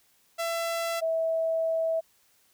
sawtooth / sine tone pair in turn, 670 / 651.3 Hz, E5 / E5, +28 / -21 cents, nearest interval unison, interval 49 cents, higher first, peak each -24 dBFS, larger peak neither, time 0.38-1.01 / 1.01-2.01 s, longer second, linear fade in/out 20 ms, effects white hiss -65 dBFS RMS until 2.53 s

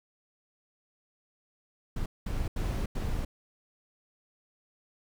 brown noise bursts at uneven times, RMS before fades -31 dBFS, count 4, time 1.96-2.06 / 2.26-2.48 / 2.56-2.86 / 2.95-3.25 s, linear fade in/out 5 ms, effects none

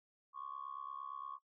sine tone with amplitude modulation, 1108.7 Hz, C#6, in tune, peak -39 dBFS, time 0.33-1.39 s, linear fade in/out 50 ms, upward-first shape sine, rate 68.7 Hz, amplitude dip 95%, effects noise-tail reverb RT60 0.1 s tail -18 dB re dry + tanh soft clip ceiling -35 dBFS

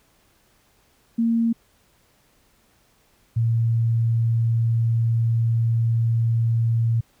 sine tone pair in turn, 230 / 115 Hz, A#3 / A#2, -23 / -23 cents, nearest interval octave, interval 1200 cents, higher first, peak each -17 dBFS, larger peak neither, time 1.18-1.53 / 3.36-7.01 s, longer second, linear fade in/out 10 ms, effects pink hiss -61 dBFS RMS until 7.2 s

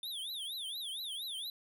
square tone with vibrato, 3520 Hz, A7, in tune, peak -39 dBFS, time 0.03-1.5 s, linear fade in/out 2 ms, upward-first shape triangle, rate 4.3 Hz, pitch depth 260 cents each way, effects none

